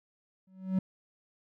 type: tone with exponential growth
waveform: triangle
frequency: 188.4 Hz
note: F#3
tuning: 32 cents sharp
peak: -20 dBFS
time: 0.47-0.79 s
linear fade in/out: 5 ms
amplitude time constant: 68 ms
effects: none